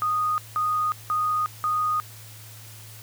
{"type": "tone bursts", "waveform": "sine", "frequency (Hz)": 1238, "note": "D#6", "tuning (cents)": -9, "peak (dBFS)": -21, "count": 4, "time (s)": [0.02, 2], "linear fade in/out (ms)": 0, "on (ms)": 360, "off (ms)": 180, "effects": ["added 109 Hz sine -44 dBFS peak until 3.02 s", "white hiss -46 dBFS RMS until 3.02 s"]}